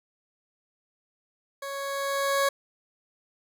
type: tone with level ramp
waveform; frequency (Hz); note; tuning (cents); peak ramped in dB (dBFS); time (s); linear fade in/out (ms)
20% pulse; 554.4; C#5; 0; -29 to -16; 1.62-2.49; 5
effects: none